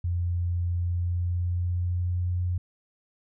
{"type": "tone with pitch glide", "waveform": "sine", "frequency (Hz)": [87.31, 89.35], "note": ["F2", "F2"], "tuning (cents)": [0, 40], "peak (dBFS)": -24, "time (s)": [0.04, 2.58], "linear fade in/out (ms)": 5, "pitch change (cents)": 40, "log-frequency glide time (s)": [0.73, 2.46], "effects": []}